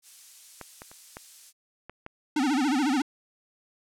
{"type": "noise", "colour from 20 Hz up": "violet", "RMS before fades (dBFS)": -41, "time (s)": [0.02, 1.53], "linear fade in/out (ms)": 50}
{"type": "clicks", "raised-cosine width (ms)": 0.5, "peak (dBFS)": [-23, -26, -33, -23, -26, -24], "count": 6, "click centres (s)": [0.613, 0.819, 0.915, 1.169, 1.896, 2.064]}
{"type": "tone with vibrato", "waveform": "square", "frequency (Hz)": 277.2, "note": "C#4", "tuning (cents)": 0, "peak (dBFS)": -23, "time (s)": [2.36, 3.02], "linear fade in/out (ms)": 5, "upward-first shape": "sine", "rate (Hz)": 14, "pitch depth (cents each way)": 190}
{"effects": ["low-pass 8000 Hz 12 dB/octave"]}